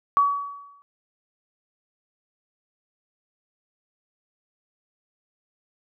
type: tone with exponential decay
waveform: sine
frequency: 1134 Hz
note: C#6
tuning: 39 cents sharp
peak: -13 dBFS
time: 0.17-0.82 s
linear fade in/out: 0 ms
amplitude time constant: 140 ms
effects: none